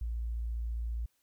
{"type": "tone", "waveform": "sine", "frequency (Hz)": 57.4, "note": "A#1", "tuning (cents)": -26, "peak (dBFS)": -32, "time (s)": [0.01, 1.06], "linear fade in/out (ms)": 5, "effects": ["white hiss -75 dBFS RMS until 1.22 s"]}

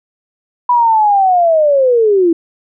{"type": "linear sweep", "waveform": "sine", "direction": "down", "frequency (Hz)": [988, 323.3], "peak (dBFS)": -7, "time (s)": [0.69, 2.33], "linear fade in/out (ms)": 5, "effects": []}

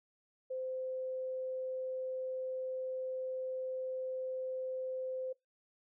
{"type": "tone", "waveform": "sine", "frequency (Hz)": 517, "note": "C5", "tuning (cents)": -21, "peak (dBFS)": -36, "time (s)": [0.5, 5.33], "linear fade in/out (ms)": 10, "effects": ["noise-tail reverb RT60 0.2 s tail -24 dB re dry"]}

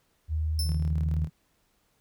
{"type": "tone", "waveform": "sine", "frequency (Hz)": 78.2, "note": "D#2", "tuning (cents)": 9, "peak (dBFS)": -25, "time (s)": [0.28, 1.28], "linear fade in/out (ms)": 50}
{"type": "tone with exponential decay", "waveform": "sawtooth", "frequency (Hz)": 5300, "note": "E8", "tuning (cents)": 9, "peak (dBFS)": -25, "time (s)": [0.59, 0.9], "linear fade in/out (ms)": 1, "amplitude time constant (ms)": 66}
{"type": "tone with tremolo", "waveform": "sine", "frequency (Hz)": 155.56, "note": "D#3", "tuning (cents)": 0, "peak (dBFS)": -27, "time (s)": [0.64, 1.3], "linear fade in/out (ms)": 50, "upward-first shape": "square", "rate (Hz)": 19, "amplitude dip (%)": 60}
{"effects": ["pink hiss -70 dBFS RMS until 2 s"]}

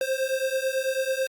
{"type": "beating tone pair", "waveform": "square", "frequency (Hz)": [523.3, 532.4], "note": ["C5", "C5"], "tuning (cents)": [0, 30], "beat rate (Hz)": 9.1, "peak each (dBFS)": -28, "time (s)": [0.01, 1.27], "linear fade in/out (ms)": 2, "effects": ["Opus 48 kbps"]}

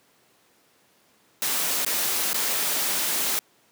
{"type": "noise with dropouts", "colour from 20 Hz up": "white", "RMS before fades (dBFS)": -25, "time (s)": [1.42, 3.39], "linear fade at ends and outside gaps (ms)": 0, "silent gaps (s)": [[1.848, 1.864], [2.331, 2.344]], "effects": ["pink hiss -61 dBFS RMS until 3.71 s", "high-pass 200 Hz 12 dB/octave"]}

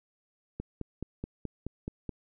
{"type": "click train", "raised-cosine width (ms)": 3, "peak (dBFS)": -22, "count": 8, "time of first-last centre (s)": [0.6, 2.093], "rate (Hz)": 4.69, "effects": []}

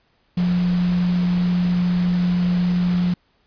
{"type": "tone in noise", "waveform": "sine", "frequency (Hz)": 177.9, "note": "F3", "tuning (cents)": 32, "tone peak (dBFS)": -16, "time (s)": [0.37, 3.14], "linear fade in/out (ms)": 5, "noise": "pink", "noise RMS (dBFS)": -34, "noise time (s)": [0.37, 3.14], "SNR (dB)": 15, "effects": ["pink hiss -63 dBFS RMS until 3.46 s", "resampled to 11025 Hz"]}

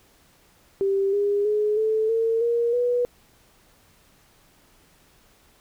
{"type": "tone with pitch steps", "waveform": "sine", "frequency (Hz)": [392, 406.5, 421.6, 437.2, 453.4, 470.2, 487.7], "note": ["G4", "G#4", "G#4", "A4", "A#4", "A#4", "B4"], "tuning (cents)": [0, -37, 26, -11, -48, 15, -22], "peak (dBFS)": -19, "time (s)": [0.81, 3.05], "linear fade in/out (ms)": 0, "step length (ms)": 320, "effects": ["pink hiss -58 dBFS RMS until 5.6 s"]}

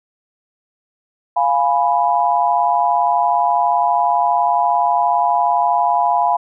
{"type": "chord", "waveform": "sine", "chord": "F diminished", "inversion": "none", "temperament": "equal", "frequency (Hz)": [698.5, 830.6, 987.8], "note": ["F5", "Ab5", "Cb6"], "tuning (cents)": [0, 0, 0], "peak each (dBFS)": -17, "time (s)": [1.36, 6.37], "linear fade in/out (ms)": 10, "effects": []}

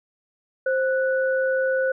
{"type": "tone pair together", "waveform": "sine", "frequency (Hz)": [525.4, 1480], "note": ["C5", "F#6"], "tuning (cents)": [7, 0], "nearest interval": "octave + tritone", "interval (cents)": 1793, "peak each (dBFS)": [-20, -26], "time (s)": [0.66, 1.92], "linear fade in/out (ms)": 5, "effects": []}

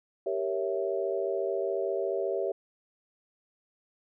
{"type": "chord", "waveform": "sine", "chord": "G diminished seventh", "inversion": "none", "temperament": "equal", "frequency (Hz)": [392, 466.2, 554.4, 659.3], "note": ["G4", "Bb4", "Db5", "Fb5"], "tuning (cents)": [0, 0, 0, 0], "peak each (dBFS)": [-31, -35, -33, -34], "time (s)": [0.26, 2.52], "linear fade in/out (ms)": 5, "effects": []}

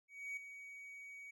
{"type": "tone with ADSR envelope", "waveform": "triangle", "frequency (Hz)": 2256, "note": "C#7", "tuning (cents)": 30, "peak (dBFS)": -38, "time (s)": [0.08, 1.31], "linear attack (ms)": 290, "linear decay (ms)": 4, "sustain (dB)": -10, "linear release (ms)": 7, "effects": []}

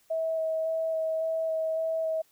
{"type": "tone with vibrato", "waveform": "sine", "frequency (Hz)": 644, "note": "E5", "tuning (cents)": -41, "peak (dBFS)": -26, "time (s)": [0.1, 2.22], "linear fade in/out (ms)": 10, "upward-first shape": "square", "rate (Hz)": 1.8, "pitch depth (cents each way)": 9, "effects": ["white hiss -65 dBFS RMS until 2.31 s"]}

